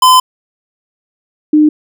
square / sine tone pair in turn, 1021 / 303.5 Hz, C6 / D#4, -43 / -43 cents, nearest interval octave + major sixth, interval 2100 cents, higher first, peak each -4 dBFS, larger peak neither, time 0.02-0.2 / 1.53-1.69 s, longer first, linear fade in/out 5 ms, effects none

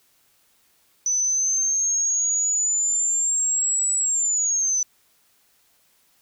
sine exponential two-way sweep, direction up then down, 5980 to 7900 to 5980 Hz, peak -19 dBFS, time 1.06-4.83 s, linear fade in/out 2 ms, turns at 3.94 s, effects white hiss -62 dBFS RMS until 6.21 s

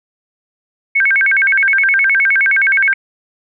sine tone with vibrato, 1864.7 Hz, A#6, in tune, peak -9 dBFS, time 0.95-2.94 s, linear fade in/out 10 ms, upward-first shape square, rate 9.6 Hz, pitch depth 290 cents each way, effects none

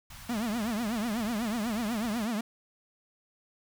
pink band-stop noise, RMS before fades -47 dBFS, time 0.1-2.25 s, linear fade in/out 5 ms, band 190 to 810 Hz, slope 24 dB/octave
45% pulse tone with vibrato, 223.5 Hz, A3, 27 cents sharp, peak -29 dBFS, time 0.29-2.41 s, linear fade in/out 5 ms, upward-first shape triangle, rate 8.1 Hz, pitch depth 200 cents each way
effects none

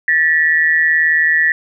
sine tone pair together, 1766.4 / 1925 Hz, A6 / B6, +6 / -45 cents, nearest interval minor second, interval 149 cents, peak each -13 dBFS, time 0.08-1.52 s, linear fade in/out 2 ms, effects none

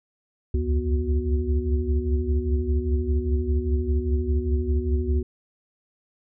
sine tone cluster, 68 / 73 / 85.5 / 244.1 / 369.1 Hz, C#2 / D2 / F2 / B3 / F#4, -33 / -10 / -36 / -20 / -4 cents, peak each -26 / -23 / -32 / -32 / -30 dBFS, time 0.54-5.23 s, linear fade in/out 5 ms, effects none

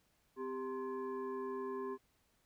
sine tone with frequency modulation, 395.6 Hz, G4, 16 cents sharp, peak -38 dBFS, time 0.36-1.98 s, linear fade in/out 50 ms, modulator 653 Hz, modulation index 0.89, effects pink hiss -75 dBFS RMS until 2.45 s

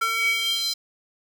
square tone with high-pass filter sweep, 452.8 Hz, A4, 50 cents sharp, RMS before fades -24 dBFS, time 0.01-0.74 s, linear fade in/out 10 ms, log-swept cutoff 1500 to 4500 Hz, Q 5.9, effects none

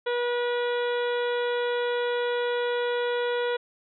harmonic tone, 484 Hz, B4, 35 cents flat, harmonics 1 / 2 / 3 / 4 / 5 / 6 / 7 / 8, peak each -25 / -34 / -34 / -39 / -43 / -46 / -39 / -46 dBFS, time 0.06-3.57 s, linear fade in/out 10 ms, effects none

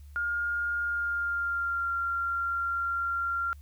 sine tone with pitch glide, 1416 to 1382.1 Hz, F6 to F6, +23 to -18 cents, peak -27 dBFS, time 0.16-3.53 s, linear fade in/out 0 ms, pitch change -41 cents, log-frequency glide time 0.82-1.92 s, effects added 72 Hz sine -45 dBFS peak until 3.61 s + white hiss -66 dBFS RMS until 3.61 s

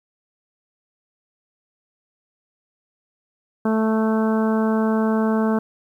harmonic tone, 220 Hz, A3, in tune, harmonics 1 / 2 / 3 / 4 / 5 / 6 / 7, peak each -18 / -24 / -28 / -30 / -32 / -34 / -35 dBFS, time 3.65-5.59 s, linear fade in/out 5 ms, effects 9-bit

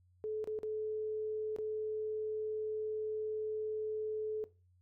sine tone with dropouts, 431.3 Hz, A4, 35 cents flat, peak -35 dBFS, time 0.24-4.44 s, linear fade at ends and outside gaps 0 ms, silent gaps 0.442-0.474 / 0.589-0.632 / 1.563-1.586 s, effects noise-tail reverb RT60 0.3 s tail -18 dB re dry + added 90 Hz sine -65 dBFS peak until 4.81 s

